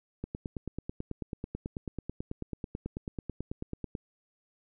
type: click train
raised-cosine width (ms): 3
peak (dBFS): -22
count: 35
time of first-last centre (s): 0.24-3.952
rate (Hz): 9.16
effects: none